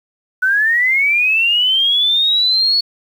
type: linear sweep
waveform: sine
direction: up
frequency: 1480 to 4425 Hz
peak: -11 dBFS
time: 0.42-2.81 s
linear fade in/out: 10 ms
effects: 7-bit